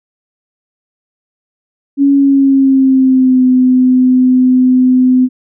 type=tone with pitch glide; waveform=sine; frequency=279.2 to 254.6 Hz; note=C#4 to C4; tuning=+13 to -47 cents; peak=-5 dBFS; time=1.97-5.29 s; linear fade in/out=50 ms; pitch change=-160 cents; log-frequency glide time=2.13-3.44 s; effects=none